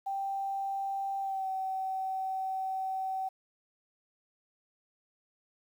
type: tone with pitch glide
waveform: sine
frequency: 784 to 762.6 Hz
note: G5 to G5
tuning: 0 to -48 cents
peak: -31 dBFS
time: 0.06-3.29 s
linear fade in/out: 10 ms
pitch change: -48 cents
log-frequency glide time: 1.2-1.48 s
effects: 10-bit